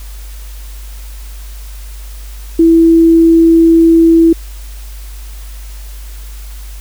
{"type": "tone", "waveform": "sine", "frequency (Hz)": 330.1, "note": "E4", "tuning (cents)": 2, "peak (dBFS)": -3, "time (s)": [2.59, 4.33], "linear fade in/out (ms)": 5, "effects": ["added 50 Hz sine -25 dBFS peak until 6.8 s", "white hiss -38 dBFS RMS until 6.8 s"]}